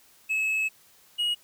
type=tone pair in turn; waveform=triangle; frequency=2587 / 2892 Hz; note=E7 / F#7; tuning=-33 / -40 cents; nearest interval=major second; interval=193 cents; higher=second; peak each=-22 dBFS; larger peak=neither; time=0.29-0.69 / 1.18-1.35 s; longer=first; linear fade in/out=20 ms; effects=white hiss -58 dBFS RMS until 1.43 s